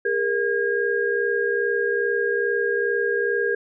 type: tone cluster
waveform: sine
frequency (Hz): 407.1 / 469.5 / 1627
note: G#4 / A#4 / G#6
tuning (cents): -35 / +12 / -36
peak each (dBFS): -24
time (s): 0.05-3.55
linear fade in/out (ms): 5
effects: none